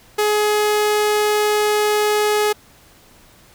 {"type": "tone", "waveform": "sawtooth", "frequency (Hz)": 420.8, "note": "G#4", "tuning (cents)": 23, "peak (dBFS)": -11, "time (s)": [0.18, 2.53], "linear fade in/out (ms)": 10, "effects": ["pink hiss -49 dBFS RMS until 3.54 s"]}